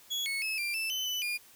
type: tone with pitch steps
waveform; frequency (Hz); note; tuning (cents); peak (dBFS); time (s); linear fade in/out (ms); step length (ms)
35% pulse; 3359 / 2201 / 2591 / 2375 / 2645 / 3037 / 2994 / 2420; G#7 / C#7 / E7 / D7 / E7 / F#7 / F#7 / D#7; +19 / -13 / -30 / +19 / +5 / +44 / +20 / -49; -29; 0.1-1.38; 20; 160
effects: white hiss -57 dBFS RMS until 1.55 s